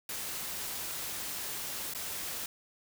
white noise with dropouts, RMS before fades -38 dBFS, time 0.09-2.46 s, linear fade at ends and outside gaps 2 ms, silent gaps 1.937-1.948 s, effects none

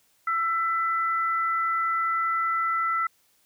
sine tone pair together, 1334.8 / 2000 Hz, E6 / B6, +21 / +21 cents, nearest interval perfect fifth, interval 700 cents, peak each -23 / -31 dBFS, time 0.27-3.07 s, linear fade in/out 5 ms, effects white hiss -65 dBFS RMS until 3.45 s

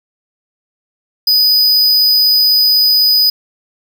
square tone, 4978 Hz, D#8, in tune, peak -8 dBFS, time 1.27-3.3 s, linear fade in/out 5 ms, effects 7-bit

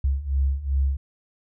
sine beating tone pair, 66.7 / 69.3 Hz, C2 / C#2, +34 / 0 cents, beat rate 2.6 Hz, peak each -25 / -22 dBFS, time 0.04-0.97 s, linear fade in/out 5 ms, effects none

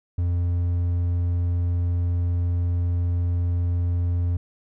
triangle tone, 87.31 Hz, F2, in tune, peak -18 dBFS, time 0.18-4.37 s, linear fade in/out 5 ms, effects none

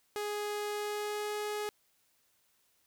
sawtooth tone with pitch glide, 416 to 419.1 Hz, G#4 to G#4, +3 to +16 cents, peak -30 dBFS, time 0.16-1.69 s, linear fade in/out 0 ms, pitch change +13 cents, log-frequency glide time 0.69-1.35 s, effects white hiss -72 dBFS RMS until 2.86 s

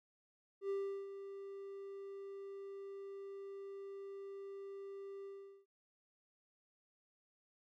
triangle tone with ADSR envelope, 394.3 Hz, G4, 10 cents sharp, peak -33 dBFS, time 0.61-5.66 s, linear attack 86 ms, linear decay 370 ms, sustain -11 dB, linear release 410 ms, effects none

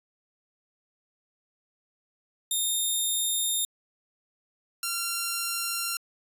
5% pulse tone pair in turn, 3662 / 1376.5 Hz, A#7 / F6, -32 / -25 cents, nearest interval octave + perfect fourth, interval 1693 cents, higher first, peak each -16 dBFS, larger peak neither, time 2.51-3.65 / 4.83-5.97 s, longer neither, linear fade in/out 2 ms, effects resampled to 32000 Hz

